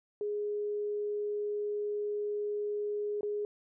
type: tone with dropouts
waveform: sine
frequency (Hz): 415.3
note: G#4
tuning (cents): 0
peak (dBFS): -31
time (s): 0.21-3.45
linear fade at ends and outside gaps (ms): 1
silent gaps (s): 3.209-3.231
effects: none